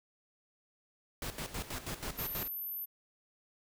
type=noise with tremolo; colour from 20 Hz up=pink; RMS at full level=-39 dBFS; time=1.22-2.48 s; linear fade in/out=2 ms; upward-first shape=square; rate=6.2 Hz; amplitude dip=70%
type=tone; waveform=sine; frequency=13070 Hz; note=G#9; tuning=29 cents flat; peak=-37 dBFS; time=2.17-2.86 s; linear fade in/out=20 ms
effects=none